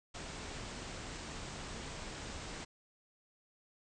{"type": "low-pass noise", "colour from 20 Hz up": "pink", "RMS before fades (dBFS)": -45, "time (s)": [0.14, 2.65], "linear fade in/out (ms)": 10, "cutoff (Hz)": 8500, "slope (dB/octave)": 96, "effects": []}